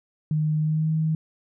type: tone with pitch glide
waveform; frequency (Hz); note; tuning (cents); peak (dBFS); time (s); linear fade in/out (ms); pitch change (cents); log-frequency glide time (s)
sine; 153.9 to 157.95; D#3 to D#3; -19 to +26; -20; 0.31-1.15; 2; +45; 0.59-0.9
effects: none